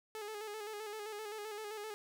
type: tone with vibrato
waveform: sawtooth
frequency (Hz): 424.6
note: G#4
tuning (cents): +38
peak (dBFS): -38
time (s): 0.15-1.94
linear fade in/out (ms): 0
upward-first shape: square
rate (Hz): 7.7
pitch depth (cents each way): 47
effects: none